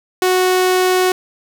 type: tone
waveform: sawtooth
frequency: 368.6 Hz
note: F#4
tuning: 7 cents flat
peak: -8 dBFS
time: 0.22-1.12 s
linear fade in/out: 2 ms
effects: none